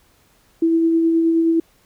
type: tone with tremolo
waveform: sine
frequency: 329.2 Hz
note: E4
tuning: 2 cents flat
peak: -12 dBFS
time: 0.62-1.6 s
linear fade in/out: 5 ms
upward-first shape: sine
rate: 9.5 Hz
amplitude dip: 25%
effects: pink hiss -57 dBFS RMS until 1.85 s